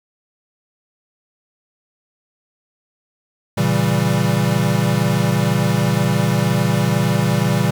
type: chord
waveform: square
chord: A# diminished seventh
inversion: none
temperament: equal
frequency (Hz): 116.54 / 138.59 / 164.81 / 196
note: A#2 / C#3 / E3 / G3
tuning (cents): 0 / 0 / 0 / 0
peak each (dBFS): -21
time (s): 3.57-7.71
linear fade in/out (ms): 10
effects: 8-bit